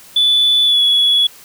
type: tone with pitch glide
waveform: sine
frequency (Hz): 3474 to 3381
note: A7 to G#7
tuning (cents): -23 to +30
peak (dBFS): -8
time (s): 0.16-1.27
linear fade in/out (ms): 5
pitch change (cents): -47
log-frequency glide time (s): 0.64-0.81
effects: tanh soft clip ceiling -6 dBFS + white hiss -41 dBFS RMS until 1.44 s